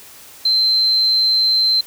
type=tone; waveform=sine; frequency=4105 Hz; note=C8; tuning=34 cents flat; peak=-12 dBFS; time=0.45-1.81 s; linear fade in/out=5 ms; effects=white hiss -41 dBFS RMS until 1.86 s